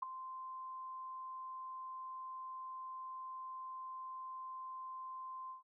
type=tone with ADSR envelope; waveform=sine; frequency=1041 Hz; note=C6; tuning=9 cents flat; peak=-31 dBFS; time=0.02-5.63 s; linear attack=10 ms; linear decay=3 ms; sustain=-13 dB; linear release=130 ms; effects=none